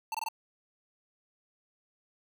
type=tone bursts; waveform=square; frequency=891 Hz; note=A5; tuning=22 cents sharp; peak=-32 dBFS; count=4; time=0.12-0.286 s; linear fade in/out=2 ms; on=25 ms; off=22 ms; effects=none